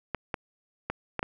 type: clicks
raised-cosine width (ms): 0.5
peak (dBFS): -14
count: 5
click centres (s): 0.147 / 0.342 / 0.9 / 1.193 / 1.229
effects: none